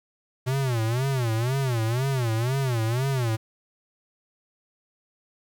square tone with vibrato, 123.47 Hz, B2, in tune, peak -23 dBFS, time 0.46-3.37 s, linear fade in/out 20 ms, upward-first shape sine, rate 2 Hz, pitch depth 190 cents each way, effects 9-bit

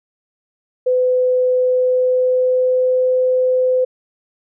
sine tone with pitch glide, 505 to 509.4 Hz, B4 to C5, +39 to -46 cents, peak -12 dBFS, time 0.86-3.85 s, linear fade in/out 10 ms, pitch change +15 cents, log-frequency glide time 1.55-3.1 s, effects none

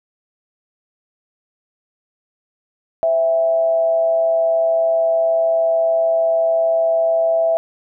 sine tone with frequency modulation, 659.3 Hz, E5, in tune, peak -13 dBFS, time 3.03-7.57 s, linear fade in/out 0 ms, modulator 139 Hz, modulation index 0.3, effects none

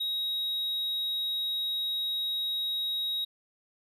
triangle tone, 3800 Hz, A#7, 33 cents sharp, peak -27 dBFS, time 0-3.25 s, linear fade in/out 10 ms, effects none

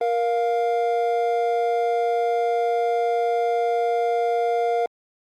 triangle tone pair together, 470 / 700.1 Hz, A#4 / F5, +14 / +4 cents, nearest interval perfect fifth, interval 690 cents, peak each -20 dBFS, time 0.01-4.86 s, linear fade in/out 2 ms, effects Opus 32 kbps

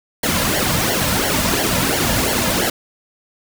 pink noise with flanger, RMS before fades -18 dBFS, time 0.23-2.7 s, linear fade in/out 5 ms, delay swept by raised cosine 0.79 to 2.69 ms, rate 2.9 Hz, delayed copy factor -0.75, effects none

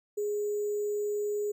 sine tone with sample-and-hold, 415.3 Hz, G#4, in tune, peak -28 dBFS, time 0.17-1.52 s, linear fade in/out 10 ms, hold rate 7350 Hz, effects none

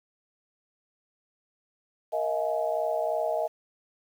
sine tone cluster, 466.5 / 633 / 696 / 844 Hz, A#4 / D#5 / F5 / G#5, +1 / +30 / -6 / +28 cents, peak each -34 / -27 / -32 / -35 dBFS, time 2.12-3.48 s, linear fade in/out 20 ms, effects 9-bit

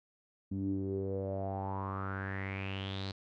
sawtooth tone with low-pass filter sweep, 96.8 Hz, G2, 21 cents flat, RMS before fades -37 dBFS, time 0.51-3.12 s, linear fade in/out 10 ms, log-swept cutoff 240 to 4300 Hz, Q 7.2, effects none

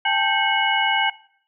sine tone cluster, 797 / 877 / 1567 / 2186 / 2930 Hz, G5 / A5 / G6 / C#7 / F#7, +28 / -6 / -1 / -25 / -18 cents, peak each -24 dBFS, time 0.05-1.1 s, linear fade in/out 5 ms, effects noise-tail reverb RT60 0.6 s tail -20 dB re dry

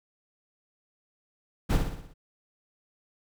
brown noise with echo, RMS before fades -22 dBFS, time 1.69-1.78 s, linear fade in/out 20 ms, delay 60 ms, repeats 6, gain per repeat -5 dB, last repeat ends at 2.14 s, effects none

